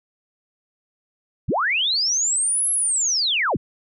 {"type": "linear two-way sweep", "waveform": "sine", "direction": "up then down", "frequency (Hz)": [36.5, 11175, 36.5], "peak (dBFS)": -18, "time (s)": [1.48, 3.57], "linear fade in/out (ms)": 10, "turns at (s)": 2.71, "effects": []}